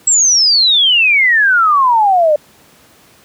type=exponential sweep; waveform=sine; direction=down; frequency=7780 to 581 Hz; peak=-7 dBFS; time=0.07-2.36 s; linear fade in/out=5 ms; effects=pink hiss -46 dBFS RMS until 3.24 s + high-pass 100 Hz 12 dB/octave